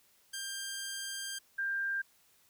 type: tone pair in turn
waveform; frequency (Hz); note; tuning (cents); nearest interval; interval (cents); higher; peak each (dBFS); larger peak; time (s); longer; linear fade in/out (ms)
10% pulse / sine; 1591 / 1591; G6 / G6; +25 / +25; unison; 0; neither; -29 / -31; first; 0.33-1.39 / 1.58-2.02; first; 10
effects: white hiss -67 dBFS RMS until 2.49 s